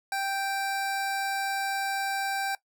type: tone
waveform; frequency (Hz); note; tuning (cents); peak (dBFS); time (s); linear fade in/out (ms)
25% pulse; 784; G5; 0; -24; 0.12-2.55; 2
effects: noise-tail reverb RT60 0.1 s tail -19 dB re dry